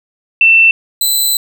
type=tone pair in turn; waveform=sine / 10% pulse; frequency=2680 / 4015 Hz; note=E7 / B7; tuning=+28 / +28 cents; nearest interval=perfect fifth; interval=700 cents; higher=second; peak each=-4 dBFS; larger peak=neither; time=0.41-0.71 / 1.01-1.37 s; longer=second; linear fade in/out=2 ms; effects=none